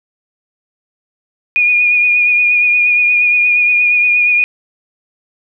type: tone with vibrato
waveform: sine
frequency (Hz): 2446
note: D#7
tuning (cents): -30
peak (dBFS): -8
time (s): 1.56-4.44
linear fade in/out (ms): 0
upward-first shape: triangle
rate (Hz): 8.5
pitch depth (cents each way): 29
effects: none